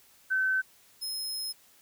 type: tone pair in turn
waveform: sine / sawtooth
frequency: 1530 / 5146 Hz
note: G6 / E8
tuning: -42 / -43 cents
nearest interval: octave + major sixth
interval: 2099 cents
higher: second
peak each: -24 / -30 dBFS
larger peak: first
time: 0.3-0.62 / 1.01-1.53 s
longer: second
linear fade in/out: 20 ms
effects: white hiss -60 dBFS RMS until 1.81 s